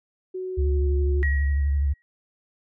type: tone with pitch glide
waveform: sine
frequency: 371.4 to 361.2 Hz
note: F#4 to F#4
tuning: +7 to -42 cents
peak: -28 dBFS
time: 0.34-1.23 s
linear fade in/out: 10 ms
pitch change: -49 cents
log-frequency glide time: 0.53-0.91 s
type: tone with vibrato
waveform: sine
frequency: 70.8 Hz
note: C#2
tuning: 37 cents sharp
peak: -19 dBFS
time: 0.57-1.94 s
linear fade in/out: 20 ms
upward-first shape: square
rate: 12 Hz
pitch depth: 45 cents each way
type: tone with exponential decay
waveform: sine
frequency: 1903 Hz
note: A#6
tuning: 35 cents sharp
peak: -24 dBFS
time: 1.23-2.02 s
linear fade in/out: 0 ms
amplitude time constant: 170 ms
effects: none